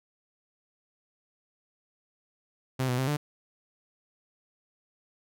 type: tone with pitch steps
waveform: sawtooth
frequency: 130.2 / 124.5 / 131.5 / 147.8 Hz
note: C3 / B2 / C3 / D3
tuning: -8 / +14 / +9 / +11 cents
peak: -22 dBFS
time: 2.79-3.17 s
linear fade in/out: 10 ms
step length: 95 ms
effects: none

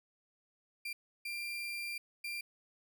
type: tone bursts at uneven times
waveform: 35% pulse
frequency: 2377 Hz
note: D7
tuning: 20 cents sharp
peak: -36 dBFS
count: 3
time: 0.85-0.93 / 1.25-1.98 / 2.24-2.41 s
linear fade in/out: 5 ms
effects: none

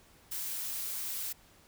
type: noise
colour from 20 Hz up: blue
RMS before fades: -37 dBFS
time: 0.31-1.33 s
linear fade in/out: 10 ms
effects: pink hiss -61 dBFS RMS until 1.67 s

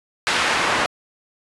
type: noise with band-pass filter sweep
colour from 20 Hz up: pink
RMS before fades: -20 dBFS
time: 0.27-0.86 s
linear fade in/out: 0 ms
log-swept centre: 2100 to 1200 Hz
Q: 0.77
effects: resampled to 24000 Hz

